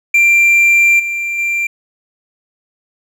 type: tone with level steps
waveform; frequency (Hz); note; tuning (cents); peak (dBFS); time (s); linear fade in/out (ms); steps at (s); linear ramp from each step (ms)
triangle; 2368; D7; +14; -5 / -15 / -12; 0.14-1.67; 5; 0.99 / 1.38; 10
effects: none